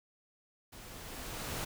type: noise with level ramp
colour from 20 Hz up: pink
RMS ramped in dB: -51 to -37 dBFS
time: 0.72-1.65 s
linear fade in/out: 10 ms
effects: none